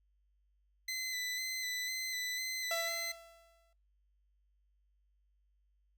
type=tone with vibrato; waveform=20% pulse; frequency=2021 Hz; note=B6; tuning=39 cents sharp; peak=-31 dBFS; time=0.88-3.12 s; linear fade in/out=5 ms; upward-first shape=square; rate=2 Hz; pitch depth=22 cents each way
type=tone with exponential decay; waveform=sawtooth; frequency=670 Hz; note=E5; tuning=28 cents sharp; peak=-30 dBFS; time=2.71-3.73 s; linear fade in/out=2 ms; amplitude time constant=220 ms
effects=noise-tail reverb RT60 0.3 s tail -22 dB re dry + added 50 Hz sine -70 dBFS peak until 5.97 s